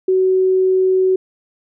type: tone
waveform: sine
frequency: 374.9 Hz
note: F#4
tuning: 23 cents sharp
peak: -11 dBFS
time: 0.08-1.16 s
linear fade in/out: 5 ms
effects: none